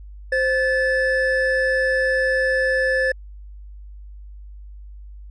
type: tone pair together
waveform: triangle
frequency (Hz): 523.3 / 1738.4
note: C5 / A6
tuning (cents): 0 / -21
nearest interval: octave + major sixth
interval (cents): 2079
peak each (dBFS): -18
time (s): 0.32-3.12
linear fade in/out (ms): 5
effects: added 50 Hz sine -36 dBFS peak until 5.3 s + resampled to 22050 Hz